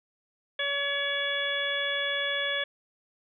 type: harmonic tone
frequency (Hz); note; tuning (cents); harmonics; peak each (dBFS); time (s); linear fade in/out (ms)
566; C#5; +36; 1 / 2 / 3 / 4 / 5 / 6; -34 / -41 / -31 / -35 / -41 / -31; 0.59-2.64; 5
effects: none